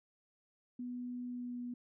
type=tone with pitch glide; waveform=sine; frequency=246.3 to 243.9 Hz; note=B3 to B3; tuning=-5 to -21 cents; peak=-39 dBFS; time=0.79-1.74 s; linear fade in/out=5 ms; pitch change=-16 cents; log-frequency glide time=1.27-1.61 s; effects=none